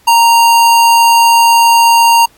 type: tone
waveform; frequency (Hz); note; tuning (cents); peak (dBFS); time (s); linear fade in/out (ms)
square; 929; A#5; -6; -5; 0.07-2.26; 10
effects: pink hiss -48 dBFS RMS until 2.37 s + AAC 64 kbps